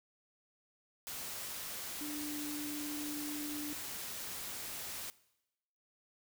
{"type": "tone in noise", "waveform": "sine", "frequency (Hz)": 296.3, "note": "D4", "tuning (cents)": 15, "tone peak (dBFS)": -40, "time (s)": [2.01, 3.73], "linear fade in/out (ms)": 0, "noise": "white", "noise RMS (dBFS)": -43, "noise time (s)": [1.07, 5.1], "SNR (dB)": 0, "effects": ["noise-tail reverb RT60 0.9 s tail -20 dB re dry"]}